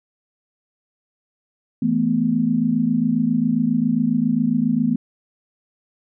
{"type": "chord", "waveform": "sine", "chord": "E suspended fourth", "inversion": "none", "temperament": "just", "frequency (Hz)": [164.81, 219.8, 247.2], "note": ["E3", "A3", "B3"], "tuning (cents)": [0, -2, 2], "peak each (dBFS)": [-24, -20, -19], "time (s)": [1.82, 4.96], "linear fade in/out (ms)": 5, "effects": []}